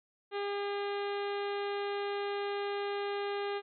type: harmonic tone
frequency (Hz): 404.3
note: G#4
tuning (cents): -46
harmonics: 1 / 2 / 3 / 4 / 5 / 6 / 7 / 8 / 9 / 10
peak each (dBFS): -34 / -40 / -44 / -46 / -48 / -50 / -51 / -52 / -53 / -54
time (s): 0.31-3.62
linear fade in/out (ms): 50
effects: none